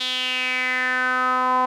sawtooth tone with band-pass filter sweep, 254.3 Hz, C4, 49 cents flat, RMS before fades -22 dBFS, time 0-1.66 s, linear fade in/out 10 ms, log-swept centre 3600 to 940 Hz, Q 5.3, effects none

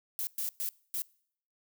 violet noise bursts at uneven times, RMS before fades -34 dBFS, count 4, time 0.19-0.27 / 0.38-0.49 / 0.6-0.69 / 0.94-1.02 s, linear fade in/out 0 ms, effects noise-tail reverb RT60 0.6 s tail -24 dB re dry

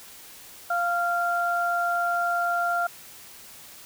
sine tone pair together, 696.8 / 1386 Hz, F5 / F6, -4 / -14 cents, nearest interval octave, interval 1190 cents, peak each -25 dBFS, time 0.7-2.87 s, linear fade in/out 5 ms, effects white hiss -46 dBFS RMS until 3.85 s

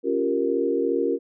sine chord, G half-diminished seventh, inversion second, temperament equal, 277.2 / 349.2 / 392 / 466.2 Hz, Db4 / F4 / G4 / Bb4, 0 / 0 / 0 / 0 cents, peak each -27 / -26 / -27 / -24 dBFS, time 0.03-1.19 s, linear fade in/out 50 ms, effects none

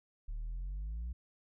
sine exponential sweep, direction up, 35.86 to 61.6 Hz, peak -34 dBFS, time 0.28-1.13 s, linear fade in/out 10 ms, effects tanh soft clip ceiling -36 dBFS

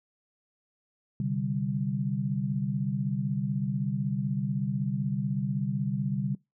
sine chord, C suspended second, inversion none, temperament equal, 130.81 / 146.83 / 196 Hz, C3 / D3 / G3, 0 / 0 / 0 cents, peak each -31 dBFS, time 1.2-6.35 s, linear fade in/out 2 ms, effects noise-tail reverb RT60 0.2 s tail -22 dB re dry

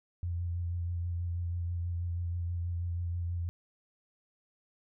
sine tone with vibrato, 86.6 Hz, F2, 14 cents flat, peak -31 dBFS, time 0.23-3.49 s, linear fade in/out 0 ms, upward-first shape sine, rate 6.2 Hz, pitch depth 24 cents each way, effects none

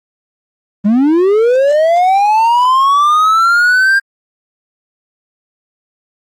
triangle linear sweep, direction up, 193.7 to 1607 Hz, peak -5 dBFS, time 0.84-4 s, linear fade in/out 20 ms, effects Opus 24 kbps

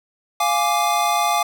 square chord, D diminished, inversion first, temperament equal, 698.5 / 830.6 / 1174.7 Hz, F5 / Ab5 / D6, 0 / 0 / 0 cents, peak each -22 dBFS, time 0.4-1.43 s, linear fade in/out 5 ms, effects none

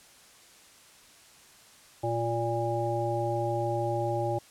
harmonic tone, 116.54 Hz, A#2, in tune, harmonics 1 / 3 / 5 / 7, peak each -32 / -32 / -32 / -32 dBFS, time 2.03-4.39 s, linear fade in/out 10 ms, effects white hiss -55 dBFS RMS until 4.5 s + low-pass 10000 Hz 12 dB/octave

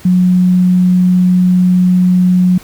sine tone, 181.5 Hz, F#3, 33 cents flat, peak -6 dBFS, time 0.05-2.58 s, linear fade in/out 5 ms, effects pink hiss -38 dBFS RMS until 2.63 s

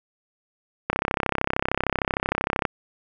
click train, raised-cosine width 0.5 ms, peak -6 dBFS, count 59, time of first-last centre 0.9-2.652 s, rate 33.1 Hz, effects none

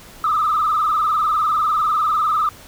sine tone with vibrato, 1244.5 Hz, D#6, in tune, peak -14 dBFS, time 0.24-2.49 s, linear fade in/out 2 ms, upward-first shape sine, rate 20 Hz, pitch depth 98 cents each way, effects tanh soft clip ceiling -11 dBFS + pink hiss -42 dBFS RMS until 2.67 s

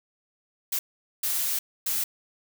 blue noise bursts at uneven times, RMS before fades -27 dBFS, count 3, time 0.72-0.79 / 1.23-1.59 / 1.86-2.04 s, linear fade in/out 5 ms, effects none

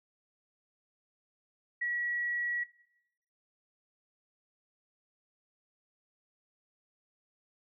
sine tone, 1925 Hz, B6, 45 cents flat, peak -30 dBFS, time 1.81-2.64 s, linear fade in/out 10 ms, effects noise-tail reverb RT60 0.8 s tail -18 dB re dry

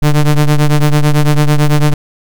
square ring-modulated tone, 75.1 Hz, D2, 39 cents sharp, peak -4 dBFS, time 0.02-1.94 s, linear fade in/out 5 ms, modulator 70.6 Hz, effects none

